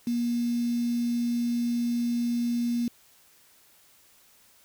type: tone with quantisation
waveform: sine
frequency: 238.1 Hz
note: A#3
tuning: 37 cents sharp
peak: -24 dBFS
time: 0.07-2.88 s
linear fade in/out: 2 ms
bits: 7
effects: white hiss -59 dBFS RMS until 4.64 s